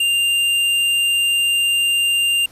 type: tone with hard clipping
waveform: sine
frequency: 2794 Hz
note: F7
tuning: in tune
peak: -16 dBFS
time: 0-2.46 s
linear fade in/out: 5 ms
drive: 11 dB
effects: pink hiss -48 dBFS RMS until 2.51 s + resampled to 32000 Hz